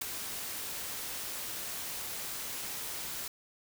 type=noise with ADSR envelope; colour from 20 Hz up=white; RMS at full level=-32 dBFS; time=0.01-3.28 s; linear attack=9 ms; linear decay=6 ms; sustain=-7 dB; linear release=3 ms; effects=none